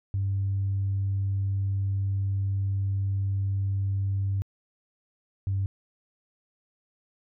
sine tone pair in turn, 98 / 97.38 Hz, G2 / G2, 0 / -11 cents, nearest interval unison, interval 11 cents, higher first, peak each -23 dBFS, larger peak neither, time 0.14-4.42 / 5.47-5.66 s, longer first, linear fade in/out 0 ms, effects tanh soft clip ceiling -20 dBFS

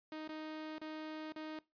sawtooth tone with dropouts, 311.1 Hz, D#4, in tune, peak -39 dBFS, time 0.12-1.59 s, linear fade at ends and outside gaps 2 ms, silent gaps 0.277-0.291 / 0.783-0.815 / 1.322-1.361 s, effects noise-tail reverb RT60 0.2 s tail -20 dB re dry + resampled to 11025 Hz

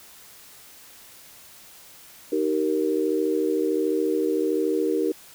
sine chord, Eb major, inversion none, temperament equal with one note detuned, 311.1 / 384.8 / 466.2 Hz, Eb4 / G4 / Bb4, 0 / -32 / 0 cents, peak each -25 dBFS, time 2.32-5.12 s, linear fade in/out 5 ms, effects white hiss -48 dBFS RMS until 5.34 s

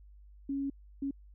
sine tone bursts at uneven times, 276.6 Hz, C#4, 4 cents flat, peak -31 dBFS, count 2, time 0.49-0.7 / 1.02-1.11 s, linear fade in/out 5 ms, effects added 50 Hz sine -52 dBFS peak until 1.34 s

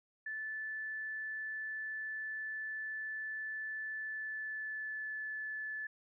sine tone with pitch glide, 1747 to 1734.9 Hz, A6 to A6, -13 to -25 cents, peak -38 dBFS, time 0.26-5.87 s, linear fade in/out 5 ms, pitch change -12 cents, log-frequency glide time 3.96-5.15 s, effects none

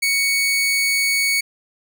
sawtooth tone, 2228 Hz, C#7, 8 cents sharp, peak -13 dBFS, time 0.02-1.41 s, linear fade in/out 10 ms, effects none

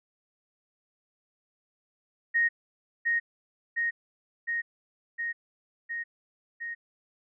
sine tone with echo, 1865 Hz, A#6, in tune, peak -21 dBFS, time 2.34-2.49 s, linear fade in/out 20 ms, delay 710 ms, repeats 6, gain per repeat -2 dB, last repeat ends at 6.75 s, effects none

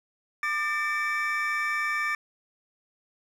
triangle tone cluster, 1197 / 1791 / 2308 Hz, D6 / A6 / D7, +33 / +30 / -31 cents, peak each -29 / -27 / -29 dBFS, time 0.43-2.15 s, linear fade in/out 2 ms, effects none

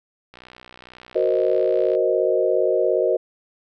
click train, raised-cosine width 0.3 ms, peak -26 dBFS, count 101, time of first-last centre 0.34-1.95 s, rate 62.1 Hz
sine chord, C half-diminished seventh, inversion second, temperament equal, 370 / 466.2 / 523.3 / 622.3 Hz, Gb4 / Bb4 / C5 / Eb5, 0 / 0 / 0 / 0 cents, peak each -22 dBFS, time 1.15-3.17 s, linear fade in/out 10 ms
effects none

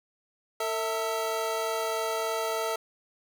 25% pulse tone pair together, 450.4 / 654 Hz, A4 / E5, +40 / -14 cents, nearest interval tritone, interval 646 cents, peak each -27 / -27 dBFS, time 0.6-2.76 s, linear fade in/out 5 ms, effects none

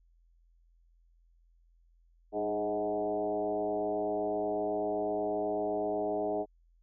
sine tone with frequency modulation, 523.3 Hz, C5, in tune, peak -29 dBFS, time 2.32-6.46 s, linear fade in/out 50 ms, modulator 108 Hz, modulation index 2.1, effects added 42 Hz sine -62 dBFS peak until 6.82 s

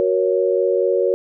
sine chord, F# major, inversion none, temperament equal with one note detuned, 370 / 470.2 / 554.4 Hz, F#4 / A#4 / C#5, 0 / +15 / 0 cents, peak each -19 dBFS, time 0-1.14 s, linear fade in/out 0 ms, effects none

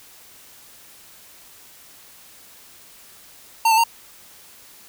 square tone with pitch steps, 909 / 883 / 923 Hz, A#5 / A5 / A#5, -44 / +6 / -17 cents, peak -14 dBFS, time 3.65-3.839 s, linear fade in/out 5 ms, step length 63 ms, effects white hiss -47 dBFS RMS until 4.88 s

